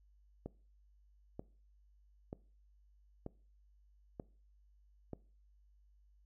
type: click train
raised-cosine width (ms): 2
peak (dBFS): -29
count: 6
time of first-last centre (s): 0.46-5.133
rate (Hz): 1.07
effects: noise-tail reverb RT60 0.4 s tail -21 dB re dry + added 50 Hz sine -64 dBFS peak until 6.25 s